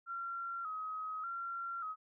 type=tone with vibrato; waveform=sine; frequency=1318.5 Hz; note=E6; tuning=in tune; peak=-38 dBFS; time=0.06-1.96 s; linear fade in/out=50 ms; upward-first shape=square; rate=0.85 Hz; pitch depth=68 cents each way; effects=none